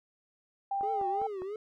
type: tone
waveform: sine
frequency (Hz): 791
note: G5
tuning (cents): +15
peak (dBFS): -29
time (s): 0.71-1.27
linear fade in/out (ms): 5
type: click train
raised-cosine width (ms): 1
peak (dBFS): -30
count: 4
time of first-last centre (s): 0.81-1.42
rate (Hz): 4.92
type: tone with vibrato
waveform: triangle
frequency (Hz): 404.9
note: G#4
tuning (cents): -44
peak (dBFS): -33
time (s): 0.83-1.56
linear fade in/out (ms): 2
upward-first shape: triangle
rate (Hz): 3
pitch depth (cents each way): 190
effects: none